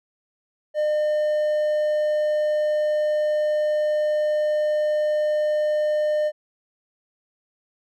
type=tone; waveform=triangle; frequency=605 Hz; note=D#5; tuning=49 cents flat; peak=-17 dBFS; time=0.74-6.32 s; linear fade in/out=50 ms; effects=none